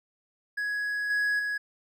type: tone with level steps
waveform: triangle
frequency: 1671 Hz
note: G#6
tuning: 10 cents sharp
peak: -26 / -22 / -26 dBFS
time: 0.57-1.58 s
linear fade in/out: 10 ms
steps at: 1.1 / 1.39 s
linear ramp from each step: 5 ms
effects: none